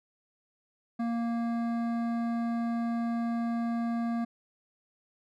triangle tone with hard clipping, 233.1 Hz, A#3, in tune, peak -30 dBFS, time 0.99-4.25 s, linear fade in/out 10 ms, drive 16 dB, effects none

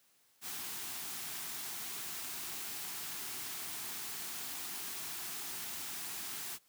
white band-stop noise, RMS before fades -42 dBFS, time 0.41-6.59 s, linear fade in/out 50 ms, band 440 to 640 Hz, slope 96 dB/octave, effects white hiss -70 dBFS RMS until 6.68 s + high-pass 100 Hz 12 dB/octave

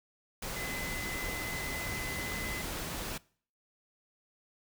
sine tone in noise, 2029 Hz, B6, 46 cents sharp, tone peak -39 dBFS, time 0.56-2.62 s, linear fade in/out 5 ms, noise pink, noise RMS -38 dBFS, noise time 0.42-3.18 s, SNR -4 dB, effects noise-tail reverb RT60 0.5 s tail -23 dB re dry

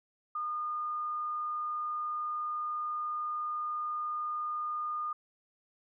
sine tone, 1219 Hz, D#6, 36 cents flat, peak -32 dBFS, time 0.35-5.13 s, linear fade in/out 5 ms, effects none

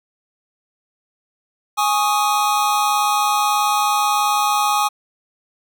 square chord, Ab suspended fourth, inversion none, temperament just, 830.6 / 1107.5 / 1245.9 Hz, Ab5 / Db6 / Eb6, 0 / -2 / +2 cents, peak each -19 / -23 / -21 dBFS, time 1.77-4.89 s, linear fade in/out 20 ms, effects none

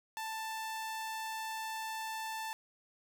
sawtooth tone, 884 Hz, A5, 8 cents sharp, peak -34 dBFS, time 0.17-2.53 s, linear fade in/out 0 ms, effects none

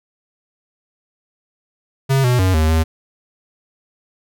square tone with pitch steps, 135.1 / 123.9 / 93.4 / 78.6 / 80.3 Hz, C#3 / B2 / F#2 / D#2 / E2, -44 / +6 / +17 / +18 / -45 cents, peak -13 dBFS, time 2.09-2.84 s, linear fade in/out 20 ms, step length 150 ms, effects none

